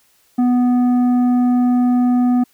triangle tone with tanh clipping, 246.9 Hz, B3, in tune, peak -13 dBFS, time 0.38-2.44 s, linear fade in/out 10 ms, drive 12 dB, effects white hiss -57 dBFS RMS until 2.53 s

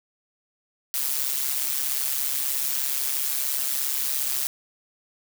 blue noise with amplitude modulation, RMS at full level -23 dBFS, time 0.94-4.47 s, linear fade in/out 0 ms, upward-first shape sine, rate 137 Hz, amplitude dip 70%, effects none

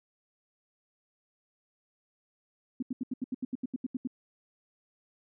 sine tone bursts, 254.2 Hz, C4, 50 cents flat, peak -29 dBFS, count 13, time 2.8-4.074 s, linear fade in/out 5 ms, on 26 ms, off 78 ms, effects none

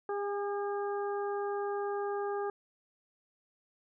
harmonic tone with a mistuned harmonic, 404.3 Hz, G#4, 46 cents flat, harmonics 1 / 2 / 3 / 4, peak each -33 / -38 / -42 / -47 dBFS, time 0.09-2.5 s, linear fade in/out 2 ms, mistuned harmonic 2, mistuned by +16 cents, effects none

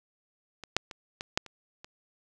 clicks, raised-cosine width 0.2 ms, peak -24 / -6 / -24 / -18 / -7 / -28 / -27 dBFS, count 7, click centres 0.637 / 0.766 / 0.912 / 1.209 / 1.375 / 1.463 / 1.845 s, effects none

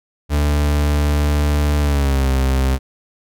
40% pulse tone with pitch glide, 73.42 to 66.17 Hz, D2 to C2, 0 to +20 cents, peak -13 dBFS, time 0.29-2.79 s, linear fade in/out 50 ms, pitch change -180 cents, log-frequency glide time 1.81-2.28 s, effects none

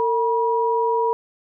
sine tone pair together, 454.5 / 963 Hz, A#4 / B5, -44 / -44 cents, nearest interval octave + minor second, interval 1300 cents, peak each -20 dBFS, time 0-1.13 s, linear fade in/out 0 ms, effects none

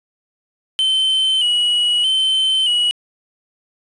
triangle tone with vibrato, 3000 Hz, F#7, 23 cents sharp, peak -12 dBFS, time 0.79-2.91 s, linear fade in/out 0 ms, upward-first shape square, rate 0.8 Hz, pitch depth 47 cents each way, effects resampled to 24000 Hz + 7-bit

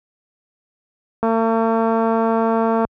click train, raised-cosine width 1 ms, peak -6 dBFS, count 367, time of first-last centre 1.23-2.849 s, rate 226 Hz, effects high-pass 60 Hz 12 dB/octave

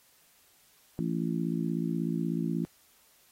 harmonic tone, 56.4 Hz, A1, 44 cents sharp, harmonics 3 / 4 / 5 / 6, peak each -31 / -33 / -35 / -37 dBFS, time 0.99-2.65 s, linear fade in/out 0 ms, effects white hiss -63 dBFS RMS until 3.31 s + AAC 48 kbps

